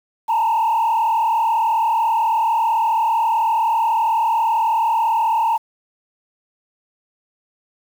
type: tone with frequency modulation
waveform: sine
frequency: 903 Hz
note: A5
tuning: 45 cents sharp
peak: -13 dBFS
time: 0.28-5.58 s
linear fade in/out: 20 ms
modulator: 38.3 Hz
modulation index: 1.2
effects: tanh soft clip ceiling -12 dBFS + 7-bit